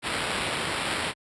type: noise with sample-and-hold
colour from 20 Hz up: white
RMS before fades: -29 dBFS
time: 0.02-1.14 s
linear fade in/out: 50 ms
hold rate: 6300 Hz
effects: high-pass 60 Hz 12 dB/octave + resampled to 24000 Hz